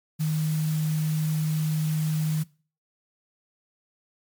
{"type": "tone in noise", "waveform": "sine", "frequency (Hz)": 155.56, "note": "D#3", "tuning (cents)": 0, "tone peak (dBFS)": -22, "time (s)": [0.19, 2.44], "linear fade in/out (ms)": 20, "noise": "white", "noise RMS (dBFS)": -40, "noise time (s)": [0.19, 2.44], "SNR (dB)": 15, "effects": ["noise-tail reverb RT60 0.4 s tail -22 dB re dry", "MP3 96 kbps"]}